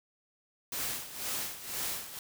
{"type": "noise with tremolo", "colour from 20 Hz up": "white", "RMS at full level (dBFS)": -34, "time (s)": [0.72, 2.19], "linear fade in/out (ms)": 2, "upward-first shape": "sine", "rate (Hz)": 2, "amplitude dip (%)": 75, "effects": []}